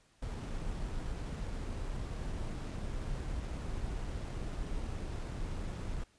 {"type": "noise with sample-and-hold", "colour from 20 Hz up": "brown", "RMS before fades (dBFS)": -38, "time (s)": [0.22, 6.04], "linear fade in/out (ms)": 5, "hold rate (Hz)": 8820, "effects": ["pink hiss -68 dBFS RMS until 6.18 s", "resampled to 22050 Hz"]}